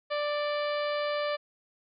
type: harmonic tone with a mistuned harmonic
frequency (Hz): 589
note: D5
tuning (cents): +5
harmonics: 1 / 2 / 3 / 4 / 5 / 6 / 7 / 8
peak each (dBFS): -29 / -35 / -39 / -41 / -43 / -45 / -46 / -47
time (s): 0.1-1.37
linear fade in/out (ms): 20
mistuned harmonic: 4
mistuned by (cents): -16
effects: none